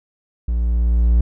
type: tone with level ramp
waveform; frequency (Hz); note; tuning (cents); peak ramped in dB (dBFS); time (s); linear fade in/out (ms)
triangle; 58.27; A#1; 0; -15 to -8; 0.48-1.21; 5
effects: none